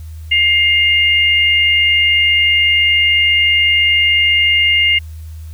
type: tone pair together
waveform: sine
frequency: 2115 / 2823 Hz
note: C7 / F7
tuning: +18 / +18 cents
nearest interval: perfect fourth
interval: 500 cents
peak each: -12 dBFS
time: 0.31-4.99 s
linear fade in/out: 10 ms
effects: added 79 Hz sine -27 dBFS peak until 5.53 s + white hiss -49 dBFS RMS until 5.53 s